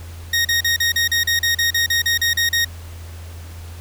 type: tone bursts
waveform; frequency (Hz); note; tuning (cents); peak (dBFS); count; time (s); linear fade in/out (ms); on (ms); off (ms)
20% pulse; 1864.7; A#6; 0; -10; 15; 0.33-2.648; 5; 120; 37
effects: added 84 Hz sine -32 dBFS peak until 3.8 s + pink hiss -43 dBFS RMS until 3.8 s